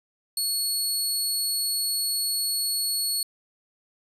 20% pulse tone, 4374 Hz, C#8, 24 cents flat, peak -18 dBFS, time 0.37-3.23 s, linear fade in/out 2 ms, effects resampled to 32000 Hz

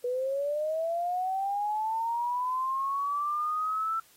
sine linear sweep, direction up, 484.7 to 1336 Hz, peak -27 dBFS, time 0.04-4 s, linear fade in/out 5 ms, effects white hiss -60 dBFS RMS until 4.16 s + AAC 48 kbps

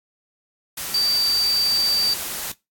sine tone in noise, 4642 Hz, D8, 21 cents flat, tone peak -17 dBFS, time 0.94-2.14 s, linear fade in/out 5 ms, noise white, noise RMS -29 dBFS, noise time 0.77-2.52 s, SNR +9 dB, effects noise-tail reverb RT60 0.2 s tail -20 dB re dry + AAC 64 kbps

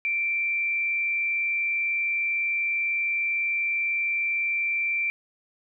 sine tone with frequency modulation, 2349 Hz, D7, in tune, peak -23 dBFS, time 0.05-5.1 s, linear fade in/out 0 ms, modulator 110 Hz, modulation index 0.32, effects none

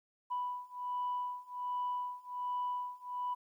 sine beating tone pair, 987.8 / 989.1 Hz, B5 / B5, 0 / +2 cents, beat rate 1.3 Hz, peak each -38 / -37 dBFS, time 0.3-3.35 s, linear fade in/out 20 ms, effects tanh soft clip ceiling -29 dBFS + 12-bit

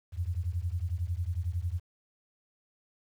sine beating tone pair, 82.41 / 93.41 Hz, E2 / F#2, 0 / +17 cents, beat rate 11 Hz, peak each -32 / -33 dBFS, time 0.12-1.81 s, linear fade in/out 50 ms, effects 10-bit

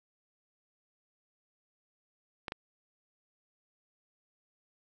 clicks, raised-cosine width 0.3 ms, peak -20 dBFS, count 2, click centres 2.482 / 2.521 s, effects none

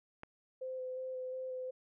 click, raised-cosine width 0.5 ms, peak -30 dBFS, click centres 0.234 s
sine tone with vibrato, 514 Hz, C5, 31 cents flat, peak -38 dBFS, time 0.61-1.71 s, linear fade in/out 10 ms, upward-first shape square, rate 2.8 Hz, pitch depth 11 cents each way
effects none

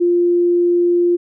sine tone, 349.2 Hz, F4, in tune, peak -11 dBFS, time 0-1.17 s, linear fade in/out 20 ms, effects none

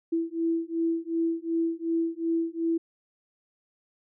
sine beating tone pair, 329.6 / 332.3 Hz, E4 / E4, 0 / +14 cents, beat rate 2.7 Hz, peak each -28 / -28 dBFS, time 0.12-2.78 s, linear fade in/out 10 ms, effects none

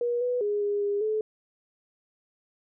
sine tone with pitch steps, 479.6 / 493.3 / 413.4 / 409.3 / 406.6 / 432 Hz, A#4 / B4 / G#4 / G#4 / G#4 / A4, +49 / -2 / -8 / -25 / -37 / -32 cents, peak -24 dBFS, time 0.01-1.21 s, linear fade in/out 2 ms, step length 200 ms, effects none

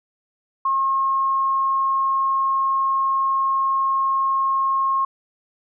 sine tone, 1078 Hz, C#6, 49 cents flat, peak -17 dBFS, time 0.65-5.05 s, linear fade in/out 5 ms, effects none

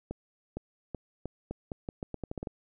accelerating click train, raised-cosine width 2 ms, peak -22 dBFS, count 14, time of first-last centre 0.11-2.472 s, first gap 460 ms, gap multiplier 0.82, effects none

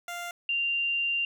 15% pulse / sine tone pair in turn, 697 / 2780 Hz, F5 / F7, -4 / -9 cents, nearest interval 2 octaves, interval 2395 cents, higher second, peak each -28 / -25 dBFS, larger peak second, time 0.08-0.31 / 0.49-1.25 s, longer second, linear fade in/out 2 ms, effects none

